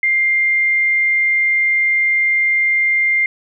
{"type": "tone", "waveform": "sine", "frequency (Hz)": 2100, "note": "C7", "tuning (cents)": 6, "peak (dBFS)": -12, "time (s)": [0.03, 3.26], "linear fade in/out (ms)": 2, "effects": []}